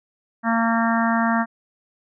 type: harmonic tone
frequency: 228.9 Hz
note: A#3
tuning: 31 cents flat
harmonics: 1 / 3 / 4 / 5 / 6 / 7 / 8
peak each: -20 / -25 / -26 / -27 / -28 / -28 / -29 dBFS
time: 0.43-1.46 s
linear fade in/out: 50 ms
effects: none